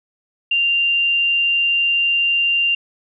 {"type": "tone", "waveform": "sine", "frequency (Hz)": 2784, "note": "F7", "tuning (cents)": -6, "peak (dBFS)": -14, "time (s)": [0.51, 2.75], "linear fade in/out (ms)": 5, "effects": []}